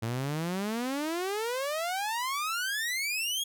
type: exponential sweep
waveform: sawtooth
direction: up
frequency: 110 to 3349 Hz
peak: -26 dBFS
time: 0.02-3.44 s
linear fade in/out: 10 ms
effects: none

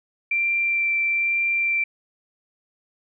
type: tone with vibrato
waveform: sine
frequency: 2355 Hz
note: D7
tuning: 4 cents sharp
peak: -19 dBFS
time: 0.31-1.84 s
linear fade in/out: 5 ms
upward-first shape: sine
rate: 1.1 Hz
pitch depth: 8 cents each way
effects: none

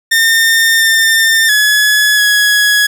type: tone with pitch steps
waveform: sawtooth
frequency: 1816 / 1803 / 1697 / 1676 Hz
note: A#6 / A6 / G#6 / G#6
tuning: -46 / +42 / +37 / +15 cents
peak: -4 dBFS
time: 0.11-2.87 s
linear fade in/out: 10 ms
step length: 690 ms
effects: none

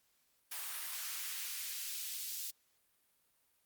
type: noise with high-pass filter sweep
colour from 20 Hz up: white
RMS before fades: -42 dBFS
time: 0.51-2.51 s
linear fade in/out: 10 ms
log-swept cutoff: 900 to 4200 Hz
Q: 0.9
effects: white hiss -75 dBFS RMS until 3.65 s + Opus 48 kbps

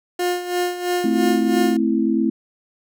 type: tone with tremolo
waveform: 30% pulse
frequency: 356.1 Hz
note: F4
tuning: 34 cents sharp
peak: -15 dBFS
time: 0.19-1.77 s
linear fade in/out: 5 ms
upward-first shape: sine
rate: 3 Hz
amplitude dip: 70%
type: chord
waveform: sine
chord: A minor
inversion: none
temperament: equal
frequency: 220 / 261.6 / 329.6 Hz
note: A3 / C4 / E4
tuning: 0 / 0 / 0 cents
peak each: -20 / -21 / -20 dBFS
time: 1.04-2.3 s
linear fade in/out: 5 ms
effects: none

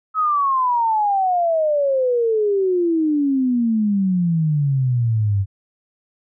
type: exponential sweep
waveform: sine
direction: down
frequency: 1293 to 95.7 Hz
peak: -15 dBFS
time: 0.14-5.46 s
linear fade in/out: 50 ms
effects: none

